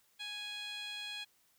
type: tone with band-pass filter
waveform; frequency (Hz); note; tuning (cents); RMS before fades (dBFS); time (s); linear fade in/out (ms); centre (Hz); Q
15% pulse; 830.6; G#5; 0; -43; 0.19-1.25; 20; 3700; 2.2
effects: white hiss -71 dBFS RMS until 1.58 s